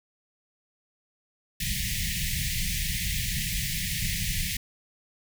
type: band-stop noise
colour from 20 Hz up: pink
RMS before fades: -29 dBFS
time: 1.6-4.57 s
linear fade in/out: 5 ms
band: 200 to 1800 Hz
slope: 96 dB/octave
effects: none